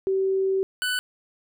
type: tone pair in turn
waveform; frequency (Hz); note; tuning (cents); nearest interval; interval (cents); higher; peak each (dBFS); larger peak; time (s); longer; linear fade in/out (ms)
sine / 25% pulse; 384 / 1494; G4 / F#6; -36 / +16; 2 octaves; 2352; second; -20; neither; 0.07-0.63 / 0.82-0.99; first; 0
effects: none